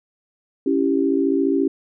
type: chord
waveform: sine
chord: C# diminished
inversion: none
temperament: equal with one note detuned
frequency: 277.2 / 331.5 / 392 Hz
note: C#4 / E4 / G4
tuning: 0 / +10 / 0 cents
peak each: -19 / -22 / -21 dBFS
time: 0.66-1.68 s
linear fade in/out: 5 ms
effects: none